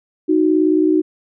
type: tone pair together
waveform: sine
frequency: 311.1 / 370 Hz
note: D#4 / F#4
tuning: 0 / 0 cents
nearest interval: minor third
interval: 300 cents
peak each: -13 / -16 dBFS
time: 0.28-1.02 s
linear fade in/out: 20 ms
effects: none